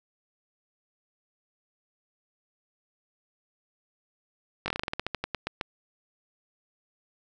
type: slowing click train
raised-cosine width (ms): 0.3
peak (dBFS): -13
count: 16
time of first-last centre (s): 4.66-5.612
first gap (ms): 20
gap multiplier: 1.15
effects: none